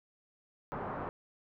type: low-pass noise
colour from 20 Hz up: white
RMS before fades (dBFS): -39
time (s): 0.72-1.09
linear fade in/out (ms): 0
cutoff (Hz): 1200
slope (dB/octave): 24
effects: none